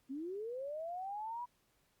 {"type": "linear sweep", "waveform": "sine", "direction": "up", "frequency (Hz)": [254.6, 987.8], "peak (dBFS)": -39, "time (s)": [0.09, 1.46], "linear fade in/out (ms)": 20, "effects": ["pink hiss -75 dBFS RMS until 2 s", "Opus 48 kbps"]}